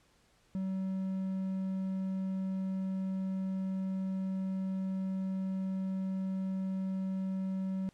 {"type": "tone", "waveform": "triangle", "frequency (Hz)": 190, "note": "F#3", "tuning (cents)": 46, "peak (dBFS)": -30, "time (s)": [0.55, 7.89], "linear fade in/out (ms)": 0, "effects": ["pink hiss -68 dBFS RMS until 7.93 s", "low-pass 9000 Hz 12 dB/octave"]}